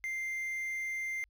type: tone with quantisation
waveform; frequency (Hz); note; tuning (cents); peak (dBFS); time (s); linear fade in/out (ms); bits
triangle; 2093; C7; 0; -32; 0.04-1.24; 0; 10
effects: added 50 Hz sine -66 dBFS peak until 1.29 s